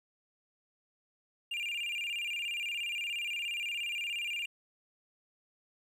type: tone with vibrato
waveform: triangle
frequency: 2586 Hz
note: E7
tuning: 34 cents flat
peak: -32 dBFS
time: 1.51-4.46 s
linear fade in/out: 5 ms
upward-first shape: square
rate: 17 Hz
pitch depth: 140 cents each way
effects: 11-bit